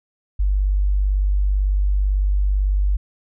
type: tone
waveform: sine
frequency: 49 Hz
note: G1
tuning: in tune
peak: -15 dBFS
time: 0.39-2.97 s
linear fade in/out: 10 ms
effects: none